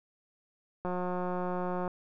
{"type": "click train", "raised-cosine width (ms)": 1, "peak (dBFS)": -21, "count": 186, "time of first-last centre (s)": [0.85, 1.878], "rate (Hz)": 180, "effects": []}